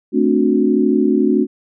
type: chord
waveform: sine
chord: D dominant seventh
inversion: second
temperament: equal with one note detuned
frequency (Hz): 220 / 261.6 / 293.7 / 366.4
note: A3 / C4 / D4 / F#4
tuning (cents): 0 / 0 / 0 / -17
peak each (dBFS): -17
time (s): 0.12-1.47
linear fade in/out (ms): 50
effects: none